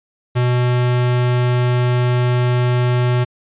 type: tone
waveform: square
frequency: 123.47 Hz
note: B2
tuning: in tune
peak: -14 dBFS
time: 0.35-3.25 s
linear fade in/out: 20 ms
effects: resampled to 8000 Hz